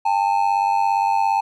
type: ring-modulated tone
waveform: triangle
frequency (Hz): 851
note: G#5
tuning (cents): +42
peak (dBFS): -11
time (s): 0.05-1.41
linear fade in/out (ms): 10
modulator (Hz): 48.7
effects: none